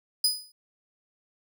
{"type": "tone with exponential decay", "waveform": "sawtooth", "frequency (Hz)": 4978, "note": "D#8", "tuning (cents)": 0, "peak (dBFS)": -15, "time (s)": [0.24, 0.52], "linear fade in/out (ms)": 5, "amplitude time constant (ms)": 59, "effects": []}